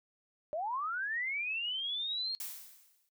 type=linear sweep; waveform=sine; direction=up; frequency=580 to 4281 Hz; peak=-33 dBFS; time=0.53-2.35 s; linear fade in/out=0 ms
type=noise with exponential decay; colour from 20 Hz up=blue; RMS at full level=-38 dBFS; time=2.4-3.09 s; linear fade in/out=2 ms; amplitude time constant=150 ms
effects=noise-tail reverb RT60 0.1 s tail -19 dB re dry